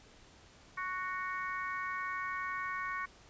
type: harmonic tone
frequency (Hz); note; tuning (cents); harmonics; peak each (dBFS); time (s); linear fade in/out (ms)
370; F#4; 0; 3 / 4 / 5 / 6; -38 / -42 / -41 / -44; 0.77-3.06; 10
effects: pink hiss -59 dBFS RMS until 3.29 s + resampled to 16000 Hz